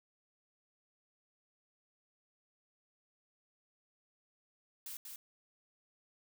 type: noise with echo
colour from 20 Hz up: blue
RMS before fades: -45 dBFS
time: 4.86-4.97 s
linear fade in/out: 2 ms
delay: 190 ms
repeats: 1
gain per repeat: -3 dB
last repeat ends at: 5.16 s
effects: none